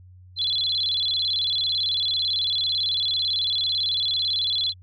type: tone with vibrato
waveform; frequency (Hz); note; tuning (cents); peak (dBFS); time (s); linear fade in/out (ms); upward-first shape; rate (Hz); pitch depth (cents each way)
sine; 3729; A#7; 0; -21; 0.36-4.74; 50; square; 18; 160
effects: added 91 Hz sine -45 dBFS peak until 4.82 s